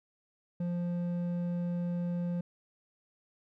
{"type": "tone with hard clipping", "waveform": "sine", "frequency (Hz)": 174.61, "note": "F3", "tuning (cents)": 0, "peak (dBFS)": -32, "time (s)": [0.6, 2.41], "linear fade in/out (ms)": 5, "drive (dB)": 6, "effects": []}